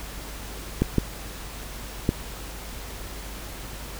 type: clicks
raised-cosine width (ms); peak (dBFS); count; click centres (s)
3; -6; 3; 0.82 / 0.983 / 2.091
effects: added 50 Hz sine -38 dBFS peak until 3.99 s + pink hiss -39 dBFS RMS until 3.99 s